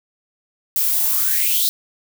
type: noise with high-pass filter sweep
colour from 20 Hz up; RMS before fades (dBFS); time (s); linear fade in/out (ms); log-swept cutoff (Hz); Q
violet; -18; 0.76-1.69; 0; 400 to 4200; 6.5
effects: none